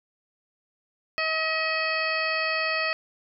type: harmonic tone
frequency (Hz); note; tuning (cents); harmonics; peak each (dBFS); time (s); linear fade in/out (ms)
637; D#5; +41; 1 / 2 / 3 / 4 / 5 / 7 / 8; -31 / -31 / -29 / -29 / -41 / -33 / -41; 1.18-2.93; 0
effects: none